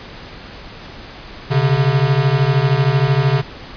square beating tone pair, 130.4 / 143.4 Hz, C3 / D3, -5 / -41 cents, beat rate 13 Hz, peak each -16 dBFS, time 1.5-3.42 s, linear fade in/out 20 ms, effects pink hiss -35 dBFS RMS until 3.76 s + resampled to 11025 Hz

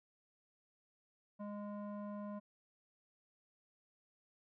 square tone with low-pass filter, 206 Hz, G#3, 14 cents flat, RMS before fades -45 dBFS, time 1.39-2.4 s, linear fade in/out 20 ms, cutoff 890 Hz, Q 2.4, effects none

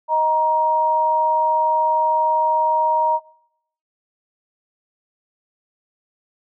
sine tone pair together, 625 / 941.9 Hz, D#5 / A#5, +8 / +18 cents, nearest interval perfect fifth, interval 710 cents, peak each -22 / -15 dBFS, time 0.08-3.2 s, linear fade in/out 50 ms, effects noise-tail reverb RT60 0.7 s tail -22 dB re dry

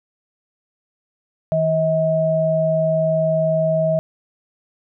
sine tone pair together, 159.75 / 639 Hz, D#3 / D#5, +46 / +46 cents, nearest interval 2 octaves, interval 2400 cents, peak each -21 / -16 dBFS, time 1.52-3.99 s, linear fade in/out 0 ms, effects none

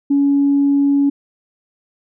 sine tone, 281.4 Hz, C#4, 26 cents sharp, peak -10 dBFS, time 0.1-1.1 s, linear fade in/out 10 ms, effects tanh soft clip ceiling -6 dBFS

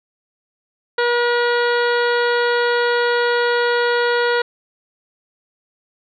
harmonic tone, 480 Hz, B4, 49 cents flat, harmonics 1 / 2 / 3 / 4 / 5 / 6 / 7 / 8 / 9, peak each -17 / -23 / -21 / -26 / -35 / -34 / -33 / -33 / -32 dBFS, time 0.98-4.42 s, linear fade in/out 5 ms, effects none

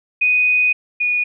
sine tone pair in turn, 2489 / 2458 Hz, D#7 / D#7, 0 / -22 cents, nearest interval unison, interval 22 cents, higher first, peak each -12 / -15 dBFS, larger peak first, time 0.21-0.73 / 1-1.24 s, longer first, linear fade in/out 10 ms, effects none

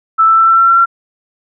sine tone with pitch steps, 1318.5 / 1326.1 / 1333.8 / 1341.5 / 1349.3 / 1357.1 / 1365 Hz, E6 / E6 / E6 / E6 / E6 / E6 / F6, 0 / +10 / +20 / +30 / +40 / +50 / -40 cents, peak -5 dBFS, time 0.18-0.859 s, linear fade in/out 20 ms, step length 97 ms, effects none

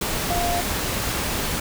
sine tone in noise, 698.5 Hz, F5, in tune, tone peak -23 dBFS, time 0.3-0.61 s, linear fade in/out 5 ms, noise pink, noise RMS -25 dBFS, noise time 0.01-1.6 s, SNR -1 dB, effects none

